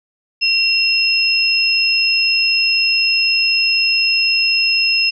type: tone pair together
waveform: sine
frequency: 2734 / 5161 Hz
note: F7 / E8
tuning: -37 / -38 cents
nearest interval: major seventh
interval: 1099 cents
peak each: -15 dBFS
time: 0.41-5.11 s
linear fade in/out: 20 ms
effects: none